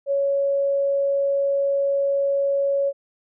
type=tone; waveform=sine; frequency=557 Hz; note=C#5; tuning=8 cents sharp; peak=-18 dBFS; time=0.06-2.93 s; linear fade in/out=50 ms; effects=none